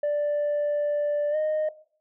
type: tone with pitch glide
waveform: sine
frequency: 587.3 to 617.2 Hz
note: D5 to D#5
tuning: 0 to -14 cents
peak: -20 dBFS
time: 0.03-1.69 s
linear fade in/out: 5 ms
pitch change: +86 cents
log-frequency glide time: 1.31-1.36 s
effects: noise-tail reverb RT60 0.5 s tail -19 dB re dry + tanh soft clip ceiling -21 dBFS